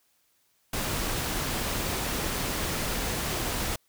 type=noise; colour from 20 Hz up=pink; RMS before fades=-30 dBFS; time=0.73-3.76 s; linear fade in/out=5 ms; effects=white hiss -69 dBFS RMS until 3.88 s